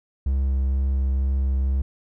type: tone with vibrato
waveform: triangle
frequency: 66.8 Hz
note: C2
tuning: 36 cents sharp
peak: -17 dBFS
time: 0.26-1.82 s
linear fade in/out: 5 ms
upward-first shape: sine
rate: 2.1 Hz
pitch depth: 12 cents each way
effects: none